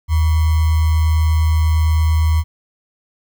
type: tone with sample-and-hold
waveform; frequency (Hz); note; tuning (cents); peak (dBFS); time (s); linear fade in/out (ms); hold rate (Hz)
sine; 79.3; D#2; +33; -11; 0.08-2.44; 50; 1050
effects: none